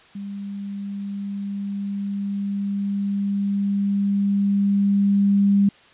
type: tone with level ramp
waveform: sine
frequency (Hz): 200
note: G3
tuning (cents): +35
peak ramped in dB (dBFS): -29 to -13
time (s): 0.15-5.69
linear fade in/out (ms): 5
effects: white hiss -51 dBFS RMS until 5.93 s + resampled to 8000 Hz